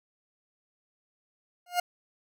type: tone with exponential growth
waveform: 40% pulse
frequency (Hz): 710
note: F5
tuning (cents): +28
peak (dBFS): -20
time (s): 1.66-1.8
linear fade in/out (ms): 5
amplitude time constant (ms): 29
effects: none